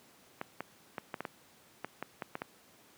clicks, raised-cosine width 0.5 ms, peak -21 dBFS, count 11, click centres 0.414 / 0.606 / 0.982 / 1.142 / 1.206 / 1.252 / 1.846 / 2.026 / 2.222 / 2.354 / 2.419 s, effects pink hiss -61 dBFS RMS until 2.97 s + high-pass 150 Hz 12 dB/octave

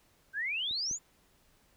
sine exponential sweep, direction up, 1525 to 7260 Hz, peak -31 dBFS, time 0.33-0.99 s, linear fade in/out 50 ms
clicks, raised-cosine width 3 ms, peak -40 / -35 dBFS, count 2, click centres 0.711 / 0.912 s
effects pink hiss -67 dBFS RMS until 1.76 s

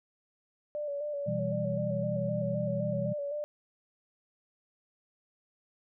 sine tone with vibrato, 581 Hz, D5, 19 cents flat, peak -32 dBFS, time 0.75-3.44 s, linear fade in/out 0 ms, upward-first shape square, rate 3.9 Hz, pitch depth 37 cents each way
sine chord, E minor, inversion second, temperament equal with one note detuned, 123.97 / 164.81 / 196 Hz, B2 / E3 / G3, +7 / 0 / 0 cents, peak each -35 dBFS, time 1.26-3.14 s, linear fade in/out 20 ms
effects none

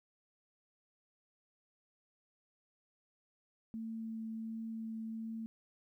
sine tone with vibrato, 223.7 Hz, A3, 29 cents sharp, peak -39 dBFS, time 3.74-5.46 s, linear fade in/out 0 ms, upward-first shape triangle, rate 1.4 Hz, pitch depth 9 cents each way, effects 13-bit

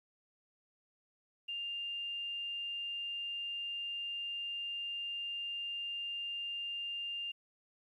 sine tone, 2800 Hz, F7, 4 cents sharp, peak -37 dBFS, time 1.48-7.32 s, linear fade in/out 10 ms, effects 12-bit

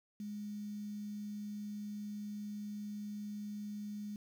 sine tone with quantisation, 207.5 Hz, G#3, 1 cent flat, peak -40 dBFS, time 0.2-4.16 s, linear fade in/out 2 ms, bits 10, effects none

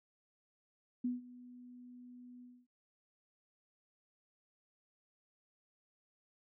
sine tone with ADSR envelope, 246.9 Hz, B3, in tune, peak -31 dBFS, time 1.04-2.67 s, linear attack 8 ms, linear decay 160 ms, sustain -20 dB, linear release 250 ms, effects noise-tail reverb RT60 0.1 s tail -23 dB re dry

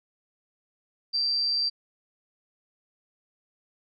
sine tone with amplitude modulation, 4700 Hz, D8, 1 cent sharp, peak -21 dBFS, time 1.13-1.7 s, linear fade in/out 20 ms, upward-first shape sine, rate 139 Hz, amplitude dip 45%, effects none

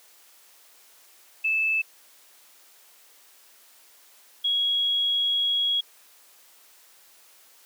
sine tone pair in turn, 2625 / 3317 Hz, E7 / G#7, -8 / -3 cents, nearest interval major third, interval 405 cents, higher second, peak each -21 dBFS, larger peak neither, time 1.44-1.82 / 4.44-5.81 s, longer second, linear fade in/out 10 ms, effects white hiss -55 dBFS RMS until 7.65 s + high-pass 400 Hz 12 dB/octave

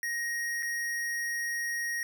square tone with dropouts, 1877 Hz, A#6, 11 cents sharp, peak -31 dBFS, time 0.03-2.03 s, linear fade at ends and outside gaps 1 ms, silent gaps 0.625-0.629 s, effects none

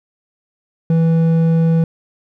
sine tone with hard clipping, 164.1 Hz, E3, 8 cents flat, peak -12 dBFS, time 0.9-1.84 s, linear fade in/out 2 ms, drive 6 dB, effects none

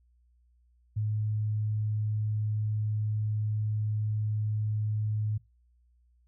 sine tone, 106.9 Hz, A2, 49 cents flat, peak -27 dBFS, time 0.96-5.38 s, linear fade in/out 10 ms, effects noise-tail reverb RT60 0.2 s tail -19 dB re dry + added 60 Hz sine -62 dBFS peak until 6.27 s

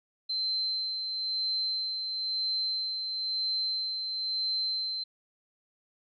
sine tone with tremolo, 4100 Hz, C8, 36 cents flat, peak -27 dBFS, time 0.29-5.04 s, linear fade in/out 10 ms, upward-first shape sine, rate 1 Hz, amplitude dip 40%, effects none

